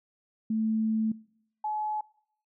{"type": "tone pair in turn", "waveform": "sine", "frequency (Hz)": [220, 852.5], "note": ["A3", "G#5"], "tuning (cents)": [0, 45], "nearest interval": "octave + major seventh", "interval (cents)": 2345, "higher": "second", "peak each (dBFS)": [-25, -28], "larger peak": "first", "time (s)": [[0.5, 1.12], [1.64, 2.01]], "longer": "first", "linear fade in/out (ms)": 5, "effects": ["noise-tail reverb RT60 0.7 s tail -23 dB re dry"]}